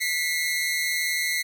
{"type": "tone pair together", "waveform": "sawtooth", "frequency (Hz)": [1981, 2139], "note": ["B6", "C7"], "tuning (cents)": [5, 38], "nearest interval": "minor second", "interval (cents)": 133, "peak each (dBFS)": -23, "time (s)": [0, 1.43], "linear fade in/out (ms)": 20, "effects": []}